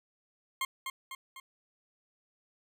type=tone with echo; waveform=20% pulse; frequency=1064 Hz; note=C6; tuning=29 cents sharp; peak=-25 dBFS; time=0.61-0.65 s; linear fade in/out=2 ms; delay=250 ms; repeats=3; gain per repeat=-5 dB; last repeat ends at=1.4 s; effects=none